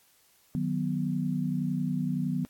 sine chord, B major, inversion first, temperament just, 154.34 / 185.21 / 246.9 Hz, D#3 / F#3 / B3, -14 / +2 / 0 cents, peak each -31 dBFS, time 0.55-2.45 s, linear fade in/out 0 ms, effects white hiss -63 dBFS RMS until 2.49 s + AAC 64 kbps

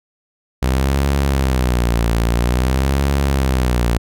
sawtooth tone with vibrato, 63.1 Hz, B1, 38 cents sharp, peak -10 dBFS, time 0.62-3.98 s, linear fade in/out 10 ms, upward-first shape sine, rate 0.5 Hz, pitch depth 170 cents each way, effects none

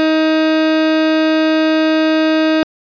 30% pulse tone, 315 Hz, D#4, 21 cents sharp, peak -8 dBFS, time 0-2.63 s, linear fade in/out 0 ms, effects resampled to 11025 Hz

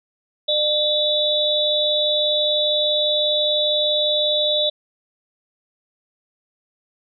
sine tone cluster, 602 / 3495 / 3841 Hz, D5 / A7 / B7, +43 / -12 / -49 cents, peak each -21 dBFS, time 0.48-4.7 s, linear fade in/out 10 ms, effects none

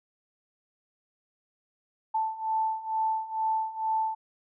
sine beating tone pair, 880 / 882.2 Hz, A5 / A5, 0 / +4 cents, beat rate 2.2 Hz, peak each -31 / -28 dBFS, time 2.14-4.15 s, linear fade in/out 10 ms, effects none

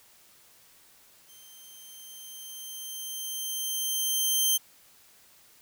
10% pulse tone with level ramp, 3136 Hz, G7, in tune, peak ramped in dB -43 to -13 dBFS, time 1.28-4.58 s, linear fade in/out 20 ms, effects white hiss -58 dBFS RMS until 5.61 s

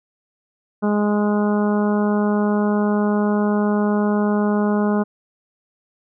harmonic tone, 207.8 Hz, G#3, 1 cent sharp, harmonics 1 / 2 / 3 / 4 / 5 / 6 / 7, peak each -17 / -23 / -27 / -29 / -31 / -33 / -34 dBFS, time 0.82-5.04 s, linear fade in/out 20 ms, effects none

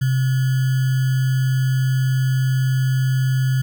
sine tone with sample-and-hold, 130.81 Hz, C3, in tune, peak -15 dBFS, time 0.01-3.62 s, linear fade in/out 10 ms, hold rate 1575 Hz, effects none

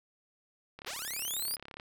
click train, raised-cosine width 0.3 ms, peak -29 dBFS, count 36, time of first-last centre 0.79-1.799 s, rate 34.7 Hz
5% pulse linear sweep, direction up, 327 to 5030 Hz, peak -26 dBFS, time 0.86-1.56 s, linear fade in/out 10 ms
effects none

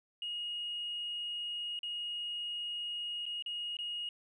sine tone with dropouts, 2875 Hz, F7, 50 cents sharp, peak -35 dBFS, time 0.22-4.09 s, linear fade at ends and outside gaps 2 ms, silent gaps 1.791-1.831 / 3.256-3.263 / 3.424-3.461 / 3.769-3.788 s, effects tanh soft clip ceiling -31 dBFS

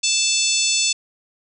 harmonic tone, 880 Hz, A5, in tune, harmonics 3 / 4 / 5 / 6 / 7 / 8 / 9, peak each -24 / -24 / -24 / -26 / -24 / -26 / -24 dBFS, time 0.03-0.93 s, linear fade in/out 10 ms, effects none

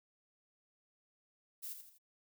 violet noise with echo, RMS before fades -44 dBFS, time 1.62-1.74 s, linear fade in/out 20 ms, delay 82 ms, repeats 3, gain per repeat -7 dB, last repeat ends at 1.986 s, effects none

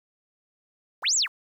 sine linear two-way sweep, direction up then down, 261.6 to 7930 to 765 Hz, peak -20 dBFS, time 1.02-1.28 s, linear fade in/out 50 ms, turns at 1.15 s, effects 9-bit

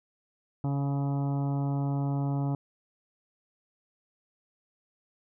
harmonic tone, 140 Hz, C#3, 18 cents sharp, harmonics 1 / 2 / 3 / 4 / 5 / 6 / 7 / 8 / 9, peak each -27 / -33 / -45 / -45 / -42 / -44 / -48 / -55 / -52 dBFS, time 0.64-2.55 s, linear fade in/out 2 ms, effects none

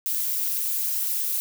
violet noise with amplitude modulation, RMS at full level -22 dBFS, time 0.06-1.4 s, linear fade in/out 0 ms, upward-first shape sine, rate 222 Hz, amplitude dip 90%, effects none

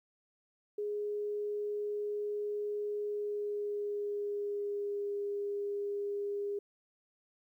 sine tone with pitch glide, 415.3 to 406 Hz, G#4 to G#4, 0 to -39 cents, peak -33 dBFS, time 0.78-6.59 s, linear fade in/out 5 ms, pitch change -39 cents, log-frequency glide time 3.07-5.14 s, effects 12-bit

